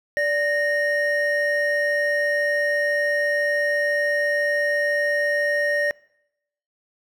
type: tone pair together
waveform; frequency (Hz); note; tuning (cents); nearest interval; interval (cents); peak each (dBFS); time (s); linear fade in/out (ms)
triangle; 584 / 1854; D5 / A#6; -10 / -10; octave + minor sixth; 2000; -20; 0.17-5.91; 0
effects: noise-tail reverb RT60 0.8 s tail -24 dB re dry